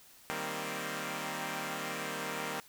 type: chord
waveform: 5% pulse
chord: C minor seventh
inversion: first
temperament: equal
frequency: 155.56 / 196 / 233.1 / 261.6 Hz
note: Eb3 / G3 / Bb3 / C4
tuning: 0 / 0 / 0 / 0 cents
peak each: -30 dBFS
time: 0.3-2.6 s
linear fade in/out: 0 ms
effects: white hiss -58 dBFS RMS until 2.68 s